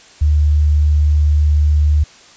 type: tone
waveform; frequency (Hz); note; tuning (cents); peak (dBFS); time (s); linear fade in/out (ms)
sine; 74.7; D2; +30; -9; 0.21-2.04; 10
effects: white hiss -43 dBFS RMS until 2.36 s + resampled to 16000 Hz